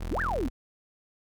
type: tone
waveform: 30% pulse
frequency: 42.01 Hz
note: E1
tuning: 34 cents sharp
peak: -29 dBFS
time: 0-0.5 s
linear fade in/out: 10 ms
type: exponential two-way sweep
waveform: sine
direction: up then down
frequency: 225.5 to 1879 to 225.5 Hz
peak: -27 dBFS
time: 0.11-0.48 s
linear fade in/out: 5 ms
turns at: 0.21 s
effects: none